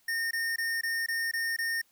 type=tone bursts; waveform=square; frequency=1830 Hz; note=A#6; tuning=32 cents flat; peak=-29 dBFS; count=7; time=0.08-1.816 s; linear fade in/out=5 ms; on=230 ms; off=21 ms; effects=white hiss -67 dBFS RMS until 1.91 s